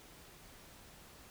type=silence; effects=pink hiss -57 dBFS RMS until 1.3 s